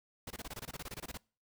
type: noise bursts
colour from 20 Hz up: pink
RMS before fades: -43 dBFS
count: 16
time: 0.27-1.175 s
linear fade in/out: 5 ms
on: 35 ms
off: 23 ms
effects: noise-tail reverb RT60 0.4 s tail -25 dB re dry